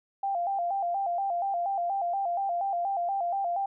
sine tone with vibrato, 740 Hz, F#5, in tune, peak -26 dBFS, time 0.23-3.66 s, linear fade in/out 5 ms, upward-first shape square, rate 4.2 Hz, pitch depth 110 cents each way, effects none

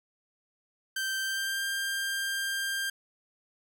sawtooth tone with pitch glide, 1561 to 1592 Hz, G6 to G6, -8 to +26 cents, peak -26 dBFS, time 0.96-2.9 s, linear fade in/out 5 ms, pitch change +34 cents, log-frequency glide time 1.2-1.64 s, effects none

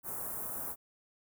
white band-stop noise, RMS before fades -39 dBFS, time 0.03-0.76 s, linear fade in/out 50 ms, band 1300 to 10000 Hz, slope 24 dB/octave, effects none

